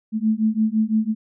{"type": "beating tone pair", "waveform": "sine", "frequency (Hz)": [215.5, 221.4], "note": ["A3", "A3"], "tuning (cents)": [-36, 11], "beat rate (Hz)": 5.9, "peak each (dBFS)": -20, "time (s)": [0.12, 1.15], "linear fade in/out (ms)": 50, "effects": []}